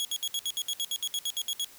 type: tone bursts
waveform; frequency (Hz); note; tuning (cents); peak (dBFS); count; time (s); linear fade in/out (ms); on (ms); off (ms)
sawtooth; 3330; G#7; +4; -25; 15; 0-1.645; 0; 49; 65
effects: white hiss -52 dBFS RMS until 1.78 s